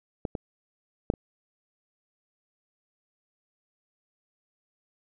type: clicks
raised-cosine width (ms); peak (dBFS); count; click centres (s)
2; -16 / -18 / -8 / -25; 4; 0.252 / 0.352 / 1.101 / 1.138
effects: none